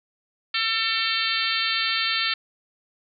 harmonic tone, 448.9 Hz, A4, 35 cents sharp, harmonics 3 / 4 / 5 / 6 / 7 / 8 / 9 / 10, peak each -30 / -30 / -30 / -30 / -30 / -30 / -30 / -30 dBFS, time 0.54-2.34 s, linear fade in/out 5 ms, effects none

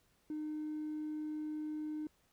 sine tone with hard clipping, 305.7 Hz, D#4, 30 cents flat, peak -38 dBFS, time 0.3-2.07 s, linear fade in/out 2 ms, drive 1 dB, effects pink hiss -73 dBFS RMS until 2.32 s

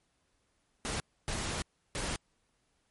pink noise bursts at uneven times, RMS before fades -35 dBFS, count 3, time 0.85-1 / 1.28-1.62 / 1.95-2.16 s, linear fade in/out 0 ms, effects pink hiss -75 dBFS RMS until 2.9 s + MP3 48 kbps

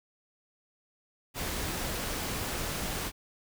pink noise, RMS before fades -34 dBFS, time 1.34-3.12 s, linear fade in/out 50 ms, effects none

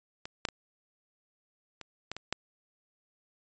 clicks, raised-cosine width 0.2 ms, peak -22 / -11 / -20 / -25 / -18 / -22 / -12 dBFS, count 7, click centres 0.255 / 0.452 / 0.487 / 1.813 / 2.116 / 2.166 / 2.326 s, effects resampled to 16000 Hz

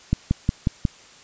click train, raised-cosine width 5 ms, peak -6 dBFS, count 5, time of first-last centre 0.13-0.852 s, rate 5.54 Hz, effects white hiss -48 dBFS RMS until 1.23 s + resampled to 16000 Hz

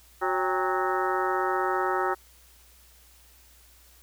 harmonic tone with a mistuned harmonic, 184.8 Hz, F#3, 2 cents flat, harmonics 2 / 3 / 4 / 5 / 6 / 7 / 8 / 9 / 10, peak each -29 / -35 / -30 / -32 / -36 / -30 / -36 / -42 / -37 dBFS, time 0.21-2.15 s, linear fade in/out 20 ms, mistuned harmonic 4, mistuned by +110 cents, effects added 60 Hz sine -57 dBFS peak until 4.02 s + white hiss -57 dBFS RMS until 4.02 s

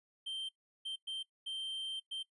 triangle tone bursts at uneven times, 3136 Hz, G7, in tune, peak -36 dBFS, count 5, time 0.26-0.49 / 0.85-0.96 / 1.07-1.23 / 1.46-2 / 2.11-2.23 s, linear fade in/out 10 ms, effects noise-tail reverb RT60 0.1 s tail -19 dB re dry + resampled to 24000 Hz

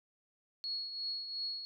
sine tone with tremolo, 4336 Hz, C#8, 39 cents flat, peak -34 dBFS, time 0.64-1.65 s, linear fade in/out 0 ms, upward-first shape triangle, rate 2.8 Hz, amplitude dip 60%, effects none

